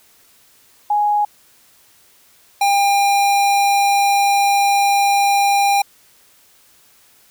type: tone pair in turn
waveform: sine / square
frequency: 830.6 / 801.6 Hz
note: G#5 / G5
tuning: 0 / +38 cents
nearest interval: minor second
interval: 62 cents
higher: first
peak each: -13 dBFS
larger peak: neither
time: 0.9-1.25 / 2.61-5.82 s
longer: second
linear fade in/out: 5 ms
effects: white hiss -52 dBFS RMS until 7.3 s